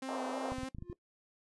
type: tone with vibrato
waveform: sawtooth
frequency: 261.3 Hz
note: C4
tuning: 2 cents flat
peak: -35 dBFS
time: 0.02-0.69 s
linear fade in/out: 5 ms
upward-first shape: square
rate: 3.2 Hz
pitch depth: 17 cents each way
type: band-pass noise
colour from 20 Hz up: pink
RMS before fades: -40 dBFS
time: 0.08-0.54 s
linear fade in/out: 10 ms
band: 480 to 1000 Hz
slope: 24 dB/octave
type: clicks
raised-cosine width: 5 ms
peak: -31 dBFS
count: 7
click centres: 0.52 / 0.584 / 0.633 / 0.748 / 0.785 / 0.824 / 0.899 s
type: tone with exponential growth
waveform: triangle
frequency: 352.1 Hz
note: F4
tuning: 14 cents sharp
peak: -37 dBFS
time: 0.76-0.93 s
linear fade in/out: 1 ms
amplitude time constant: 35 ms
effects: noise-tail reverb RT60 0.1 s tail -19 dB re dry + resampled to 24000 Hz